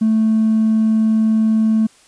sine tone with hard clipping, 220 Hz, A3, in tune, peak -12 dBFS, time 0.01-1.87 s, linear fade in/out 10 ms, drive 1 dB, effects white hiss -50 dBFS RMS until 2.07 s + resampled to 22050 Hz

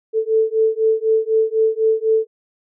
sine beating tone pair, 440 / 444 Hz, A4 / A4, 0 / +16 cents, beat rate 4 Hz, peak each -17 dBFS, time 0.13-2.27 s, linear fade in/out 50 ms, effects none

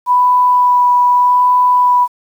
sine tone with vibrato, 987.8 Hz, B5, in tune, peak -7 dBFS, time 0.06-2.08 s, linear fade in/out 50 ms, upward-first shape sine, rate 0.82 Hz, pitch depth 10 cents each way, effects 7-bit

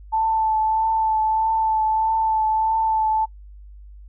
sine tone with vibrato, 880 Hz, A5, in tune, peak -17 dBFS, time 0.12-3.26 s, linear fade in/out 20 ms, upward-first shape triangle, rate 1.6 Hz, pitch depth 21 cents each way, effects noise-tail reverb RT60 0.1 s tail -22 dB re dry + added 50 Hz sine -39 dBFS peak until 4.08 s

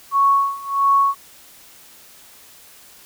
sine tone with tremolo, 1108.7 Hz, C#6, in tune, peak -11 dBFS, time 0.11-1.15 s, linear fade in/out 50 ms, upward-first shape sine, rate 1.5 Hz, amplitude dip 90%, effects white hiss -46 dBFS RMS until 3.05 s

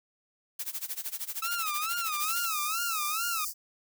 blue noise with tremolo, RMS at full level -33 dBFS, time 0.59-2.46 s, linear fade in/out 5 ms, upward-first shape sine, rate 13 Hz, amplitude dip 90%
sawtooth tone with vibrato, 1295 Hz, E6, 31 cents flat, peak -27 dBFS, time 1.42-3.45 s, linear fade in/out 5 ms, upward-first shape sine, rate 2.3 Hz, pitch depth 150 cents each way
white high-pass noise, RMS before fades -35 dBFS, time 2.17-3.54 s, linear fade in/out 50 ms, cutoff 4600 Hz, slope 96 dB/octave
effects none

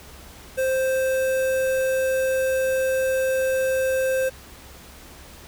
square tone with notch filter, 524 Hz, C5, 2 cents sharp, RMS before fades -22 dBFS, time 0.57-4.3 s, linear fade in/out 20 ms, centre 4300 Hz, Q 1, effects added 67 Hz sine -48 dBFS peak until 5.47 s + pink hiss -45 dBFS RMS until 5.47 s

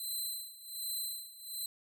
10% pulse tone with tremolo, 4057 Hz, B7, 46 cents sharp, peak -28 dBFS, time 0-1.66 s, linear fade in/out 2 ms, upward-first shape sine, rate 1.3 Hz, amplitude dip 85%, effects none

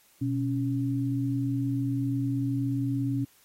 sine tone pair together, 123.48 / 277.2 Hz, B2 / C#4, 0 / 0 cents, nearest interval octave + major second, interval 1400 cents, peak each -28 dBFS, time 0.21-3.25 s, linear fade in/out 10 ms, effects white hiss -61 dBFS RMS until 3.44 s + AAC 48 kbps

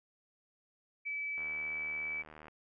sine tone, 2300 Hz, D7, 37 cents flat, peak -35 dBFS, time 1.05-2.23 s, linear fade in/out 20 ms
click train, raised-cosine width 0.5 ms, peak -36 dBFS, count 86, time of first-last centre 1.38-2.482 s, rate 77.1 Hz
effects none

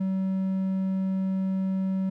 triangle tone, 190.3 Hz, F#3, 49 cents sharp, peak -22 dBFS, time 0-2.1 s, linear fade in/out 10 ms, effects none

